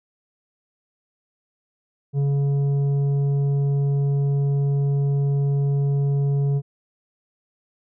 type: tone with tanh clipping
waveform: sine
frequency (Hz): 140.6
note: C#3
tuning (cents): +25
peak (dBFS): -19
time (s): 2.13-6.62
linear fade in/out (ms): 50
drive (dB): 7
effects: none